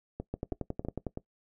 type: two click trains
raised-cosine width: 2 ms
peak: -20 / -22 dBFS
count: 9 / 4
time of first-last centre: 0.34-1.067 / 0.2-1.174 s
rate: 11 / 3.08 Hz
effects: noise-tail reverb RT60 0.1 s tail -19 dB re dry

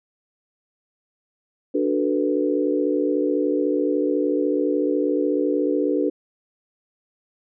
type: chord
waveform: sine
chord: B minor seventh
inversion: first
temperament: equal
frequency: 293.7 / 370 / 440 / 493.9 Hz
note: D4 / F#4 / A4 / B4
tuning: 0 / 0 / 0 / 0 cents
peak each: -22 / -25 / -25 / -25 dBFS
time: 1.74-6.1 s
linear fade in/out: 10 ms
effects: none

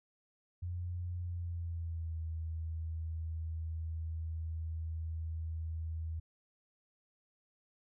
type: tone with pitch glide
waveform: sine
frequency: 88.1 to 80.79 Hz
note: F2 to E2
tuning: +16 to -34 cents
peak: -36 dBFS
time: 0.62-6.2 s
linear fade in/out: 10 ms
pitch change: -150 cents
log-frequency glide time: 1.21-2.19 s
effects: none

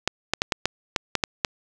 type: clicks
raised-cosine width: 0.2 ms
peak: -3 dBFS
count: 9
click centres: 0.076 / 0.336 / 0.419 / 0.522 / 0.656 / 0.962 / 1.153 / 1.238 / 1.448 s
effects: none

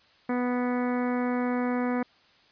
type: harmonic tone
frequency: 246.9 Hz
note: B3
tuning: in tune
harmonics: 1 / 2 / 3 / 4 / 5 / 6 / 7 / 8 / 9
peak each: -26 / -32 / -36 / -38 / -40 / -42 / -43 / -44 / -45 dBFS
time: 0.29-2.03 s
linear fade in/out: 5 ms
effects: white hiss -60 dBFS RMS until 2.51 s + resampled to 11025 Hz

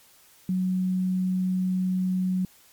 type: tone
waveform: sine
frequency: 185 Hz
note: F#3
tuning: in tune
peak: -22 dBFS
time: 0.49-2.45 s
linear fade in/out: 2 ms
effects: white hiss -56 dBFS RMS until 2.72 s + MP3 96 kbps

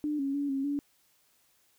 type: tone with pitch steps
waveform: sine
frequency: 298.6 / 275.4 / 284.9 / 271.5 / 286 Hz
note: D4 / C#4 / C#4 / C#4 / D4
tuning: +29 / -11 / +48 / -36 / -46 cents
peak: -28 dBFS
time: 0.04-0.79 s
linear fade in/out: 0 ms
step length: 150 ms
effects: white hiss -68 dBFS RMS until 1.78 s

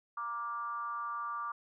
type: tone with frequency modulation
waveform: sine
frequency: 1174.7 Hz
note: D6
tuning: in tune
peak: -35 dBFS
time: 0.17-1.52 s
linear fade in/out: 5 ms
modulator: 236 Hz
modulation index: 0.62
effects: none

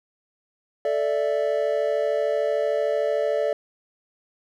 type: chord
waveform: triangle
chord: A suspended fourth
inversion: none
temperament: just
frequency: 440 / 586.7 / 660 Hz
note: A4 / D5 / E5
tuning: 0 / -2 / +2 cents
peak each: -24 / -21 / -26 dBFS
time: 0.85-3.53 s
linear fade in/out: 2 ms
effects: none

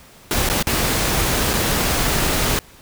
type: noise with dropouts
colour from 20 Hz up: pink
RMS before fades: -19 dBFS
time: 0.31-2.59 s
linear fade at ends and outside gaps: 0 ms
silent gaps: 0.489-0.499 / 0.626-0.67 / 1.534-1.538 s
effects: pink hiss -46 dBFS RMS until 2.81 s

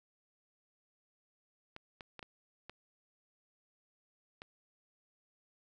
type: clicks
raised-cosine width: 0.3 ms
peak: -30 dBFS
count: 6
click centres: 1.764 / 2.008 / 2.193 / 2.228 / 2.696 / 4.419 s
effects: none

